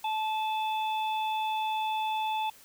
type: harmonic tone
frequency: 870 Hz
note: A5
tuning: 20 cents flat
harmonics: 1 / 3 / 4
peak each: -28 / -39 / -40 dBFS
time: 0.04-2.5 s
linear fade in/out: 5 ms
effects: white hiss -55 dBFS RMS until 2.64 s